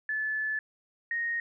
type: tone pair in turn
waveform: sine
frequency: 1734 / 1864 Hz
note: A6 / A#6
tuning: -26 / -1 cents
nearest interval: minor second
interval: 125 cents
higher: second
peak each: -28 dBFS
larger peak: neither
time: 0.09-0.59 / 1.11-1.4 s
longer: first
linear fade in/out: 2 ms
effects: none